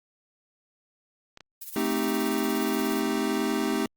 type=clicks; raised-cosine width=0.2 ms; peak=-27 dBFS; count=2; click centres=1.374 / 1.407 s
type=noise with tremolo; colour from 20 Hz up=violet; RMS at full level=-36 dBFS; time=1.61-3.02 s; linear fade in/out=10 ms; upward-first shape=sine; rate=17 Hz; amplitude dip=70%
type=chord; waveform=square; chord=A half-diminished seventh; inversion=none; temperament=equal; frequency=220 / 261.6 / 311.1 / 392 Hz; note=A3 / C4 / Eb4 / G4; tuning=0 / 0 / 0 / 0 cents; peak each=-31 dBFS; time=1.76-3.86 s; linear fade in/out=2 ms
effects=Opus 48 kbps